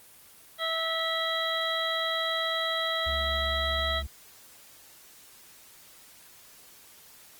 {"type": "harmonic tone", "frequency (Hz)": 652, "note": "E5", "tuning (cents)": -19, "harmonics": [1, 2, 3, 5, 6], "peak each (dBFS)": [-33, -33, -33, -33, -33], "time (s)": [0.58, 4.03], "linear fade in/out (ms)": 50}
{"type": "tone", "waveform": "triangle", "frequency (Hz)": 69.3, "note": "C#2", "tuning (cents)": 0, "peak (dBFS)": -30, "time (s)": [3.06, 4.07], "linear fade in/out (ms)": 10}
{"effects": ["white hiss -53 dBFS RMS until 7.39 s", "Opus 24 kbps"]}